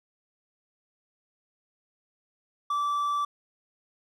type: tone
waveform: triangle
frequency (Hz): 1162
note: D6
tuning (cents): -19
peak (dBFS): -23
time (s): 2.7-3.25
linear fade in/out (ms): 5
effects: none